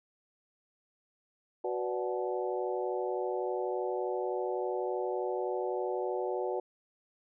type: harmonic tone with a mistuned harmonic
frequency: 123.47 Hz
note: B2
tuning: in tune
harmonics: 3 / 4 / 5 / 6 / 7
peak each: -34 / -36 / -38 / -40 / -41 dBFS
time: 1.64-6.6 s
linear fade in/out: 5 ms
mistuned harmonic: 5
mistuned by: -90 cents
effects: none